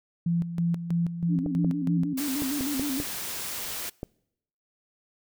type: tone with tremolo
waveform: sine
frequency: 170 Hz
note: F3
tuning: 46 cents flat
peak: -22 dBFS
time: 0.26-2.14 s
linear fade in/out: 5 ms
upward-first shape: square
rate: 3.1 Hz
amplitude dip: 65%
type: tone with vibrato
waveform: sine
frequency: 277.2 Hz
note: C#4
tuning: in tune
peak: -27 dBFS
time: 1.28-3.04 s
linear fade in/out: 50 ms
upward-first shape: square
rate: 6.5 Hz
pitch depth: 87 cents each way
type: clicks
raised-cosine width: 2 ms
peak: -19 dBFS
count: 7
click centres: 1.462 / 1.646 / 2.421 / 2.609 / 2.796 / 3.001 / 4.031 s
type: noise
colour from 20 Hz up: white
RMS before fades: -34 dBFS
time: 2.17-3.9 s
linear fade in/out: 10 ms
effects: noise-tail reverb RT60 0.8 s tail -26 dB re dry